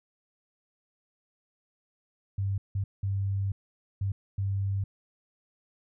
sine tone bursts at uneven times, 98.3 Hz, G2, 5 cents sharp, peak -26 dBFS, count 5, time 2.38-2.58 / 2.75-2.84 / 3.03-3.52 / 4.01-4.12 / 4.38-4.84 s, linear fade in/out 5 ms, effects none

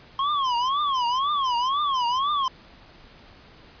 square tone with vibrato, 1062 Hz, C6, 25 cents sharp, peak -22 dBFS, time 0.19-2.48 s, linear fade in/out 2 ms, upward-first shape triangle, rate 2 Hz, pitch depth 230 cents each way, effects pink hiss -50 dBFS RMS until 3.8 s + resampled to 11025 Hz

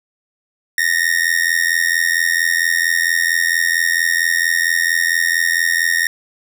45% pulse tone with amplitude modulation, 1852 Hz, A#6, 12 cents flat, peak -10 dBFS, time 0.78-6.07 s, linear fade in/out 2 ms, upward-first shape sine, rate 84.4 Hz, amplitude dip 90%, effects none

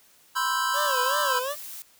square chord, C major seventh, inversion third, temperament equal, 987.8 / 1046.5 / 1318.5 / 1568 Hz, B5 / C6 / E6 / G6, 0 / 0 / 0 / 0 cents, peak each -30 dBFS, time 0.35-1.4 s, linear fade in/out 20 ms
25% pulse tone with vibrato, 544 Hz, C#5, 33 cents flat, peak -24 dBFS, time 0.73-1.56 s, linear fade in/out 50 ms, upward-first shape sine, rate 2.7 Hz, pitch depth 160 cents each way
blue noise, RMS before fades -39 dBFS, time 0.74-1.82 s, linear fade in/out 0 ms
effects white hiss -58 dBFS RMS until 1.99 s

